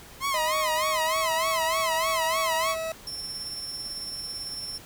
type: tone with vibrato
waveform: sawtooth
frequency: 1031 Hz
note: C6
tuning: 26 cents flat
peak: -21 dBFS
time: 0.2-2.76 s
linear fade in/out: 50 ms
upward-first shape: sine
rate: 3.3 Hz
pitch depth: 150 cents each way
type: tone with pitch glide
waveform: 40% pulse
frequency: 622.3 to 646.9 Hz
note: D#5 to E5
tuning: 0 to -33 cents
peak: -28 dBFS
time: 0.34-2.92 s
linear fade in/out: 2 ms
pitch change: +67 cents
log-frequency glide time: 0.83-1.32 s
type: tone with tremolo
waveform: 35% pulse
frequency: 5400 Hz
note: E8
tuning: 41 cents sharp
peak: -29 dBFS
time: 3.07-4.78 s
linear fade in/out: 2 ms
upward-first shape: sine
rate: 18 Hz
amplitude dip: 35%
effects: pink hiss -47 dBFS RMS until 4.85 s